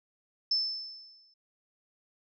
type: tone with exponential decay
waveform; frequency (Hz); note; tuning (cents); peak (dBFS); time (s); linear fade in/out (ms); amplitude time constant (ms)
sine; 5274; E8; 0; -23; 0.51-1.34; 5; 180
effects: none